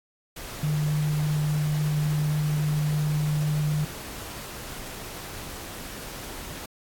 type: tone in noise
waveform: sine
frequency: 150.6 Hz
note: D3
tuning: 44 cents sharp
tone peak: -22 dBFS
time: 0.63-3.85 s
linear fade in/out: 5 ms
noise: pink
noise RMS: -38 dBFS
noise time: 0.36-6.66 s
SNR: +13 dB
effects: AAC 64 kbps